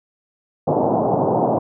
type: band-pass noise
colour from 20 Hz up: white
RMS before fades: -18 dBFS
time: 0.67-1.59 s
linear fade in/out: 10 ms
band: 110 to 880 Hz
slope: 48 dB/octave
effects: none